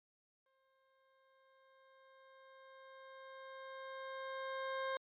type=tone with exponential growth; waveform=20% pulse; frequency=531 Hz; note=C5; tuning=25 cents sharp; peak=-32 dBFS; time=0.46-4.97 s; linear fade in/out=2 ms; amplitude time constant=980 ms; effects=resampled to 8000 Hz